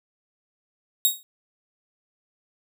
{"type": "tone with exponential decay", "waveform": "5% pulse", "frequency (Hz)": 3768, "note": "A#7", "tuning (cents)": 18, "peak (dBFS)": -6, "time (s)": [1.05, 1.23], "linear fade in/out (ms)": 0, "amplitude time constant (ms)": 39, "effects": []}